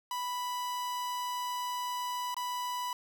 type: tone with dropouts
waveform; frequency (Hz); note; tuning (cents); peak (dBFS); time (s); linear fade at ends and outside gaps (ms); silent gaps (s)
45% pulse; 987.8; B5; 0; -33; 0.11-2.93; 2; 2.344-2.366
effects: 10-bit